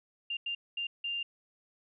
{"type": "tone bursts at uneven times", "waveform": "sine", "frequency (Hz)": 2794, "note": "F7", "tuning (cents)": 0, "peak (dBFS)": -32, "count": 4, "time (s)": [[0.3, 0.37], [0.46, 0.55], [0.77, 0.87], [1.04, 1.23]], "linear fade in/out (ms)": 5, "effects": []}